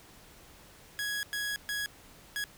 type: tone bursts at uneven times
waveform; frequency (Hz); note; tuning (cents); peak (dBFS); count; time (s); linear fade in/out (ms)
sawtooth; 1665; G#6; +4; -28; 4; 0.99-1.23 / 1.33-1.56 / 1.69-1.86 / 2.36-2.44; 0
effects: pink hiss -55 dBFS RMS until 2.57 s